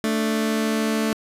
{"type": "tone pair together", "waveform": "sawtooth", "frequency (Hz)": [220.3, 293.7], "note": ["A3", "D4"], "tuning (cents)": [2, 0], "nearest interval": "perfect fourth", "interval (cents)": 498, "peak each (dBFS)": [-17, -23], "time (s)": [0.04, 1.13], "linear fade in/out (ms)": 0, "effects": ["resampled to 32000 Hz"]}